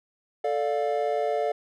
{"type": "chord", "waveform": "triangle", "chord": "D minor", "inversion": "second", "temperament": "just", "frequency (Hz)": [440.5, 587.3, 704.8], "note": ["A4", "D5", "F5"], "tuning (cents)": [2, 0, 16], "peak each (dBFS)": -26, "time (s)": [0.44, 1.52], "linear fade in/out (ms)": 5, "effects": []}